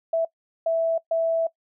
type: tone bursts at uneven times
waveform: sine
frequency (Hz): 658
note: E5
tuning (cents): -3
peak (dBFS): -19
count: 3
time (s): 0.13-0.25 / 0.66-0.98 / 1.11-1.47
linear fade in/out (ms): 5
effects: noise-tail reverb RT60 0.1 s tail -21 dB re dry